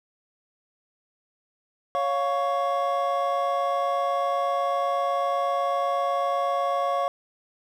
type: tone cluster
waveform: triangle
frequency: 556 / 704 / 1114 Hz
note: C#5 / F5 / C#6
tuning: +5 / +14 / +8 cents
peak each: -25 dBFS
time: 1.95-7.08 s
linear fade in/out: 0 ms
effects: none